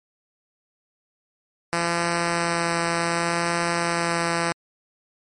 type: tone with vibrato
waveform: 5% pulse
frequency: 169.9 Hz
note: F3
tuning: 47 cents flat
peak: -10 dBFS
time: 1.73-4.52 s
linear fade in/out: 0 ms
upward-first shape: sine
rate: 0.66 Hz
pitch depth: 9 cents each way
effects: MP3 48 kbps